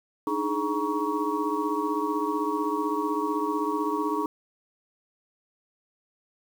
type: tone cluster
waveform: sine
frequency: 298.8 / 314.6 / 421.1 / 947 / 1121 Hz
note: D4 / D#4 / G#4 / A#5 / C#6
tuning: +30 / +19 / +24 / +27 / +19 cents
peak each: -31 dBFS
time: 0.27-4.26 s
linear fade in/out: 2 ms
effects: 8-bit